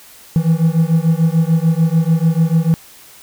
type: beating tone pair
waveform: triangle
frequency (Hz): 160 / 166.8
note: D#3 / E3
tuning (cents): +49 / +21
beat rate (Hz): 6.8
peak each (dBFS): -12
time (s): 0.36-2.74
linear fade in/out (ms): 0
effects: white hiss -42 dBFS RMS until 3.22 s